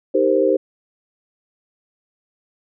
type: chord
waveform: sine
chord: C minor seventh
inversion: first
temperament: equal with one note detuned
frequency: 312.2 / 392 / 466.2 / 523.3 Hz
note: Eb4 / G4 / Bb4 / C5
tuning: +6 / 0 / 0 / 0 cents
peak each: -21 / -18 / -21 / -17 dBFS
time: 0.14-0.57 s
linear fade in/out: 10 ms
effects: none